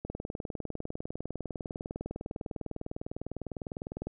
click train, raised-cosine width 2 ms, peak -23 dBFS, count 81, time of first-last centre 0.05-4.07 s, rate 19.9 Hz, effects none

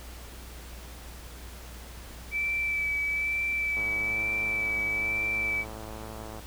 sine tone with vibrato, 2313 Hz, D7, 27 cents flat, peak -26 dBFS, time 2.31-5.65 s, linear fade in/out 50 ms, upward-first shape sine, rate 1.1 Hz, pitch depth 19 cents each way
click train, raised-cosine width 1 ms, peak -28 dBFS, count 287, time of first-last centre 3.77-6.394 s, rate 109 Hz
effects added 60 Hz sine -43 dBFS peak until 6.46 s + pink hiss -47 dBFS RMS until 6.46 s

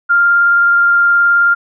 sine tone with vibrato, 1396.9 Hz, F6, in tune, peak -7 dBFS, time 0.09-1.55 s, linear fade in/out 20 ms, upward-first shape triangle, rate 19 Hz, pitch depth 10 cents each way, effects none

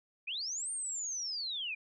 sine linear two-way sweep, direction up then down, 2349 to 8900 to 2349 Hz, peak -35 dBFS, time 0.27-1.75 s, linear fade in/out 10 ms, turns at 0.71 s, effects none

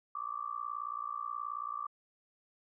sine tone with amplitude modulation, 1165 Hz, D6, 14 cents flat, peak -32 dBFS, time 0.15-1.87 s, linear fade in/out 5 ms, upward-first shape sine, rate 58.6 Hz, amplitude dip 100%, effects none

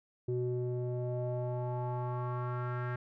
square tone with low-pass filter sweep, 123.47 Hz, B2, in tune, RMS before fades -35 dBFS, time 0.28-2.96 s, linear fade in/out 5 ms, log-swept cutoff 360 to 1600 Hz, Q 3.7, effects none

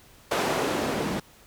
white noise with band-pass filter sweep, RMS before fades -27 dBFS, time 0.31-1.2 s, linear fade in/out 5 ms, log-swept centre 530 to 210 Hz, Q 0.95, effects pink hiss -54 dBFS RMS until 1.46 s

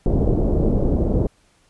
pink low-pass noise, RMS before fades -18 dBFS, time 0.06-1.27 s, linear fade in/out 2 ms, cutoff 540 Hz, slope 24 dB/octave, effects pink hiss -59 dBFS RMS until 1.69 s + resampled to 24000 Hz

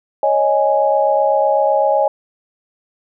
sine chord, C# suspended second, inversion none, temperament equal, 554.4 / 622.3 / 830.6 Hz, C#5 / D#5 / G#5, 0 / 0 / 0 cents, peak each -16 dBFS, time 0.23-2.08 s, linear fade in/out 2 ms, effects none

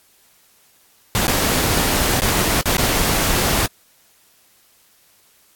pink noise with dropouts, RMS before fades -18 dBFS, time 1.15-3.66 s, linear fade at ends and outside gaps 0 ms, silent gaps 1.27-1.28 / 2.201-2.219 / 2.612-2.657 / 2.769-2.782 s, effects white hiss -55 dBFS RMS until 5.55 s + AAC 64 kbps

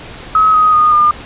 sine tone with pitch steps, 1278 / 1253.9 / 1230.2 / 1207 Hz, D#6 / D#6 / D#6 / D6, +46 / +13 / -20 / +47 cents, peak -6 dBFS, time 0.35-1.11 s, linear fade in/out 2 ms, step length 190 ms, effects pink hiss -31 dBFS RMS until 1.25 s + resampled to 8000 Hz

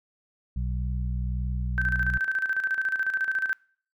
harmonic tone, 61.74 Hz, B1, in tune, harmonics 1 / 2 / 3, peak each -27 / -33 / -37 dBFS, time 0.56-2.18 s, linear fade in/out 5 ms
sine tone with tremolo, 1549 Hz, G6, 21 cents flat, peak -22 dBFS, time 1.78-3.53 s, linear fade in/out 0 ms, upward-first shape square, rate 14 Hz, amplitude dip 65%
effects noise-tail reverb RT60 0.5 s tail -25 dB re dry

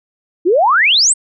sine exponential sweep, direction up, 320.3 to 8870 Hz, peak -8 dBFS, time 0.45-1.14 s, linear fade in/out 20 ms, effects none

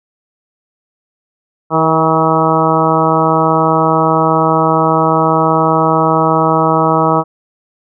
harmonic tone with a mistuned harmonic, 160.5 Hz, E3, 46 cents flat, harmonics 1 / 2 / 3 / 4 / 5 / 6 / 7 / 8, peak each -17 / -17 / -17 / -17 / -17 / -17 / -17 / -17 dBFS, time 1.7-7.24 s, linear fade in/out 50 ms, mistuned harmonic 3, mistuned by -18 cents, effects none

